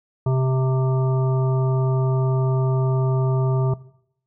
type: harmonic tone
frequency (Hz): 130.81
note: C3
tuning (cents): 0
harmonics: 1 / 3 / 5 / 7 / 9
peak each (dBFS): -17 / -27 / -31 / -34 / -36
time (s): 0.26-3.74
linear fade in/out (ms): 5
effects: noise-tail reverb RT60 0.7 s tail -19 dB re dry